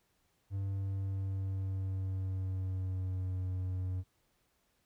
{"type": "tone with pitch glide", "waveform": "triangle", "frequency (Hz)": [97.8, 92.42], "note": ["G2", "F#2"], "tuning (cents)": [-4, -1], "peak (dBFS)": -31, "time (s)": [0.5, 4.04], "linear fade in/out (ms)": 50, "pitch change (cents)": -97, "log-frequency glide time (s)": [0.6, 3.42], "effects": ["pink hiss -75 dBFS RMS until 4.85 s"]}